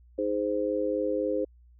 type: chord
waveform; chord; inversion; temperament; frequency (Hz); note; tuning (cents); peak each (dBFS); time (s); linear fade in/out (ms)
sine; Ab major; second; just; 311.5 / 415.3 / 519.1; Eb4 / Ab4 / C5; +2 / 0 / -14; -31 / -31 / -28; 0.18-1.45; 10
effects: added 60 Hz sine -53 dBFS peak until 1.79 s